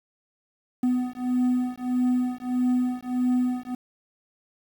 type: beating tone pair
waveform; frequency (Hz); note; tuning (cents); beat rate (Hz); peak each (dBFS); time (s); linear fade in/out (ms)
triangle; 249.2 / 250.8; B3 / B3; +16 / +27; 1.6; -23; 0.83-3.75; 5
effects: 8-bit